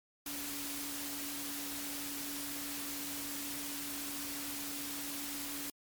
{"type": "tone in noise", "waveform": "sine", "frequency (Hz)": 285.4, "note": "D4", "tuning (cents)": -49, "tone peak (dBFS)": -45, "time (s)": [0.26, 5.7], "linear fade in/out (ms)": 2, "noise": "white", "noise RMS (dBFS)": -41, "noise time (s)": [0.26, 5.7], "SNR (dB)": -7, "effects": ["MP3 96 kbps"]}